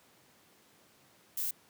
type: noise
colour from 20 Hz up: violet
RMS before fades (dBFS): -34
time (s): 1.37-1.51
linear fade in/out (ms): 5
effects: pink hiss -63 dBFS RMS until 1.69 s + high-pass 150 Hz 12 dB/octave